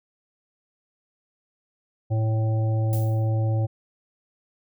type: harmonic tone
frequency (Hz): 110.5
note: A2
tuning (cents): +8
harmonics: 1 / 3 / 5 / 7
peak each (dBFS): -20 / -35 / -34 / -38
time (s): 2.1-3.67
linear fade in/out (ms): 20
type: noise with exponential decay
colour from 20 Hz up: violet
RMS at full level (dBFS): -33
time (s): 2.93-3.29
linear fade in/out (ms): 0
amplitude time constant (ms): 78
effects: none